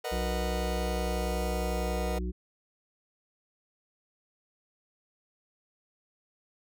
40% pulse chord, B major seventh, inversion third, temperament just, 463 / 493.9 / 617.4 / 740.8 Hz, A#4 / B4 / D#5 / F#5, -12 / 0 / -14 / +2 cents, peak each -37 dBFS, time 0.04-2.19 s, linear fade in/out 10 ms
harmonic tone, 61 Hz, B1, 21 cents flat, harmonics 1 / 3 / 5 / 6, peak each -31 / -37 / -44 / -41 dBFS, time 0.11-2.32 s, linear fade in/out 20 ms
effects none

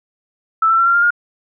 sine tone with pitch steps, 1318.5 / 1338.5 / 1358.7 / 1379.3 / 1400.1 / 1421.3 Hz, E6 / E6 / F6 / F6 / F6 / F6, 0 / +26 / -48 / -22 / +4 / +30 cents, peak -10 dBFS, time 0.62-1.106 s, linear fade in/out 5 ms, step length 81 ms, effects none

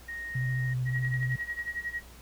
sine tone, 1864.7 Hz, A#6, in tune, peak -35 dBFS, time 0.08-0.74 s, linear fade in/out 10 ms
sine tone with vibrato, 126.7 Hz, B2, 45 cents sharp, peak -27 dBFS, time 0.35-1.36 s, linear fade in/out 5 ms, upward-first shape sine, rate 14 Hz, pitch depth 24 cents each way
sine tone with tremolo, 1900 Hz, A#6, 33 cents sharp, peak -29 dBFS, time 0.85-2.03 s, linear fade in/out 50 ms, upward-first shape sine, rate 11 Hz, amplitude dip 85%
click train, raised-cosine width 0.3 ms, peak -35 dBFS, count 9, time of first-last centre 0.96-1.681 s, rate 11.1 Hz
effects added 60 Hz sine -50 dBFS peak until 2.21 s + pink hiss -53 dBFS RMS until 2.21 s

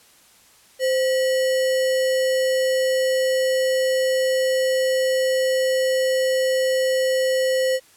sine tone with sample-and-hold, 520 Hz, C5, 11 cents flat, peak -17 dBFS, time 0.79-7.8 s, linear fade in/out 50 ms, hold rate 2450 Hz, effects white hiss -53 dBFS RMS until 7.96 s + low-pass 12000 Hz 12 dB/octave

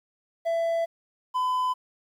triangle tone pair in turn, 667 / 1009.8 Hz, E5 / B5, +20 / +38 cents, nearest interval perfect fifth, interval 718 cents, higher second, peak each -21 dBFS, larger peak neither, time 0.45-0.86 / 1.34-1.74 s, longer first, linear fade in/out 20 ms, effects 10-bit

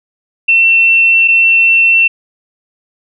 sine tone pair in turn, 2698 / 2698 Hz, E7 / E7, +40 / +40 cents, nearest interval unison, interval 0 cents, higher neither, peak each -5 dBFS, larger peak neither, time 0.48-1.28 / 1.28-2.08 s, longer neither, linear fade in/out 10 ms, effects none

